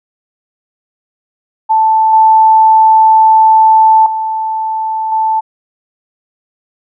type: tone with level steps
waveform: sine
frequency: 880 Hz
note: A5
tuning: in tune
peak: -6 / -3 / -13 / -9 dBFS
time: 1.69-5.41 s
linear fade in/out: 20 ms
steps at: 2.13 / 4.06 / 5.12 s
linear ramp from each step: 2 ms
effects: none